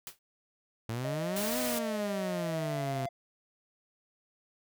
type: noise with exponential decay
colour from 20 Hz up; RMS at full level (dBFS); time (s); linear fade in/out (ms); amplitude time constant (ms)
white; -38; 0.07-0.19; 1; 24
type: exponential two-way sweep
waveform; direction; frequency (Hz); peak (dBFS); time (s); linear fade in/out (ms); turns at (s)
sawtooth; up then down; 110 to 254.3 to 127.2; -29; 0.89-3.06; 0; 1.59
type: tone with pitch glide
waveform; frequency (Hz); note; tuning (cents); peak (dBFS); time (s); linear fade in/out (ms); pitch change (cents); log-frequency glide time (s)
triangle; 620 to 687.9; D#5 to F5; -6 to -26; -33; 1.04-3.09; 10; +180; 2.37-2.91
type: noise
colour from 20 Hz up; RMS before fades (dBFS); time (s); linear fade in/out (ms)
white; -36; 1.36-1.79; 5
effects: none